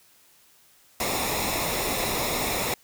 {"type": "noise with comb filter", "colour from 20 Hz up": "pink", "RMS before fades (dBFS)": -27, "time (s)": [1, 2.74], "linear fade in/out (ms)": 2, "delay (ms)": 0.65, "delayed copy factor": -0.65, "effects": ["white hiss -58 dBFS RMS until 2.83 s"]}